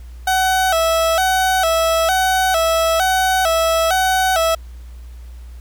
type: tone with vibrato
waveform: 30% pulse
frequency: 702 Hz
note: F5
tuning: 9 cents sharp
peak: -11 dBFS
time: 0.27-4.55 s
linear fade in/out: 5 ms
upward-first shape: square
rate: 1.1 Hz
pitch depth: 120 cents each way
effects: added 60 Hz sine -32 dBFS peak until 5.6 s + pink hiss -52 dBFS RMS until 5.6 s